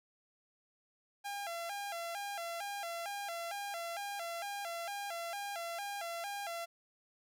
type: tone with vibrato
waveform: sawtooth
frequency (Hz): 740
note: F#5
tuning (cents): 0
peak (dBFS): -35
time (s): 1.24-6.66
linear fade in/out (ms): 20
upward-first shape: square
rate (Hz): 2.2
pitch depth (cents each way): 150
effects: none